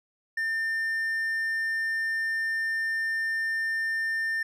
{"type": "tone", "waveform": "triangle", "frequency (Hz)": 1800, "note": "A6", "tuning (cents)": 39, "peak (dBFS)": -24, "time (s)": [0.37, 4.43], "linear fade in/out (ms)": 5, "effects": []}